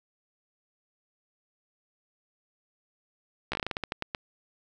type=slowing click train; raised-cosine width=0.3 ms; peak=-14 dBFS; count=13; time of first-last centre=3.52-4.148 s; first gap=14 ms; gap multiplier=1.22; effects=none